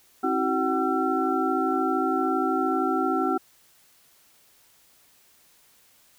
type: tone cluster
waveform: sine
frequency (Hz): 267.2 / 324.7 / 377.6 / 755 / 1349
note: C4 / E4 / F#4 / F#5 / E6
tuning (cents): +36 / -26 / +35 / +35 / +40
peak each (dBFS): -28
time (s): 0.23-3.38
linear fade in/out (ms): 10
effects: white hiss -59 dBFS RMS until 6.18 s